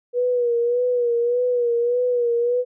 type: tone with vibrato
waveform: sine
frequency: 483.2 Hz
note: B4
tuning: 38 cents flat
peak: -17 dBFS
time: 0.13-2.65 s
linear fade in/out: 50 ms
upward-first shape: sine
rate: 1.7 Hz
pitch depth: 49 cents each way
effects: none